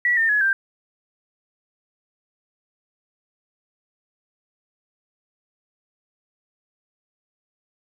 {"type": "tone with pitch steps", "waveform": "sine", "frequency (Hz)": [1942, 1812, 1690.6, 1577.4], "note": ["B6", "A#6", "G#6", "G6"], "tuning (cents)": [-30, -50, 30, 10], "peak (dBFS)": -16, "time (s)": [0.05, 0.53], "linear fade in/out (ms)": 2, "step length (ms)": 120, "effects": ["9-bit"]}